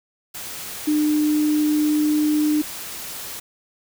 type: tone in noise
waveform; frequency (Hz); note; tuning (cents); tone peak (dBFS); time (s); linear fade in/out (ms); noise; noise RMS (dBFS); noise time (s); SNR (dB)
sine; 301.8; D4; +47; -16; 0.87-2.62; 10; white; -33; 0.34-3.4; +14
effects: none